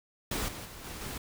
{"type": "noise with level steps", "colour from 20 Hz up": "pink", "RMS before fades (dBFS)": [-33, -42, -46, -42, -39], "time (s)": [0.31, 1.18], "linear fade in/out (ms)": 5, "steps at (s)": [0.48, 0.65, 0.84, 1.01], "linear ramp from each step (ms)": 5, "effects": []}